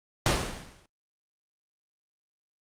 pink noise with exponential decay, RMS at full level -20 dBFS, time 0.26-0.86 s, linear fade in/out 2 ms, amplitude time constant 130 ms, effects low-pass 8000 Hz 12 dB/octave + Opus 32 kbps

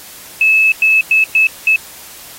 sine tone bursts at uneven times, 2602 Hz, E7, 23 cents flat, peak -7 dBFS, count 5, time 0.41-0.72 / 0.82-1.01 / 1.11-1.24 / 1.35-1.47 / 1.67-1.76 s, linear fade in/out 2 ms, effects white hiss -35 dBFS RMS until 2.38 s + AAC 48 kbps

